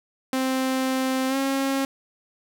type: tone with pitch glide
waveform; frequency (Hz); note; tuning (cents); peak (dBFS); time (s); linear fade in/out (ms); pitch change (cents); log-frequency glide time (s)
sawtooth; 261.6 to 271.3; C4 to C#4; 0 to -37; -18; 0.33-1.85; 2; +63; 1.28-1.36
effects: none